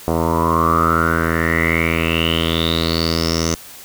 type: tone with low-pass filter sweep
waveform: 10% pulse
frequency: 82.41 Hz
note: E2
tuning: in tune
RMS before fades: -17 dBFS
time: 0.08-3.55 s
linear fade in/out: 0 ms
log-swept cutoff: 810 to 6200 Hz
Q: 9.9
effects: white hiss -38 dBFS RMS until 3.84 s